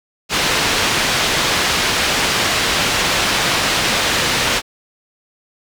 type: low-pass noise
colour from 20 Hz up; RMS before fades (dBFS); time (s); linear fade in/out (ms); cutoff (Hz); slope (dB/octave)
white; -17; 0.29-4.62; 50; 4100; 12
effects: none